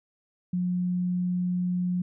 sine tone, 179.5 Hz, F3, 48 cents sharp, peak -24 dBFS, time 0.53-2.02 s, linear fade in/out 5 ms, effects none

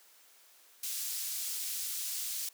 pink high-pass noise, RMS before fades -37 dBFS, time 0.83-2.49 s, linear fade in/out 5 ms, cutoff 5500 Hz, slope 12 dB/octave, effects white hiss -61 dBFS RMS until 2.53 s + high-pass 400 Hz 12 dB/octave

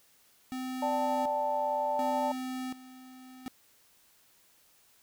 square tone with tremolo, 257.2 Hz, C4, 30 cents flat, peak -35 dBFS, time 0.52-3.48 s, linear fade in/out 0 ms, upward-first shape square, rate 0.68 Hz, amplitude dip 80%
sine chord, D suspended fourth, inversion none, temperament just, 587.3 / 783.1 / 881 Hz, D5 / G5 / A5, 0 / -2 / +2 cents, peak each -32 / -36 / -30 dBFS, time 0.82-2.32 s, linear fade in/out 5 ms
effects white hiss -64 dBFS RMS until 5.02 s

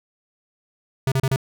square tone bursts, 133.2 Hz, C3, 31 cents sharp, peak -18 dBFS, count 4, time 1.07-1.361 s, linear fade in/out 2 ms, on 48 ms, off 33 ms, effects none

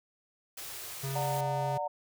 white band-stop noise, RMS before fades -42 dBFS, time 0.57-1.41 s, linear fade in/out 5 ms, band 150 to 300 Hz, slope 96 dB/octave
square tone, 136.1 Hz, C#3, 31 cents flat, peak -34 dBFS, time 1.03-1.78 s, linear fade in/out 10 ms
sine chord, D augmented, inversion none, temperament just, 587.3 / 734.2 / 917.7 Hz, D5 / F#5 / A#5, 0 / -14 / -27 cents, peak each -35 dBFS, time 1.15-1.88 s, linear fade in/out 10 ms
effects none

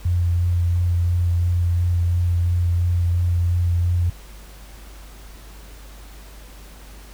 sine tone with vibrato, 87.31 Hz, F2, in tune, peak -16 dBFS, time 0.05-4.1 s, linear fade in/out 5 ms, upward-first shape sine, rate 2.9 Hz, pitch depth 15 cents each way, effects added 50 Hz sine -39 dBFS peak until 7.13 s + pink hiss -46 dBFS RMS until 7.13 s

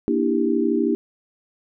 sine chord, E half-diminished seventh, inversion second, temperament just, 237.3 / 296.7 / 329.6 / 395.6 Hz, Bb3 / D4 / E4 / G4, +31 / +18 / 0 / +16 cents, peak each -23 dBFS, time 0.08-0.95 s, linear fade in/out 0 ms, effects none

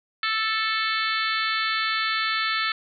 harmonic tone with a mistuned harmonic, 440 Hz, A4, in tune, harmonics 3 / 4 / 5 / 6 / 7 / 8 / 9 / 10, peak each -27 / -28 / -30 / -35 / -35 / -32 / -34 / -34 dBFS, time 0.23-2.72 s, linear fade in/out 2 ms, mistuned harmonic 9, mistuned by +25 cents, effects none

